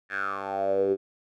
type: tone with band-pass filter sweep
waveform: 10% pulse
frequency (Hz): 98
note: G2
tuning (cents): 0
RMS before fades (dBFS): -27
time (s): 0.09-0.97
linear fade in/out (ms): 50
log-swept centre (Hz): 1800 to 360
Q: 8.2
effects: none